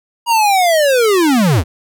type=linear sweep; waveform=square; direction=down; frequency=958 to 65.6 Hz; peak=-10 dBFS; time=0.26-1.64 s; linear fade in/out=50 ms; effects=none